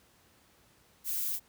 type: noise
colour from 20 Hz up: violet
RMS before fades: -33 dBFS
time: 1.04-1.4 s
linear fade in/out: 50 ms
effects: pink hiss -64 dBFS RMS until 1.48 s + high-pass 60 Hz 12 dB/octave